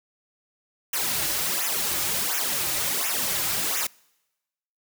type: noise with flanger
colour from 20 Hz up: white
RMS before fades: -26 dBFS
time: 0.93-3.87 s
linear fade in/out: 5 ms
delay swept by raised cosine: 0.22 to 4.52 ms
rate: 1.4 Hz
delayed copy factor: -0.95
effects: noise-tail reverb RT60 1.0 s tail -26 dB re dry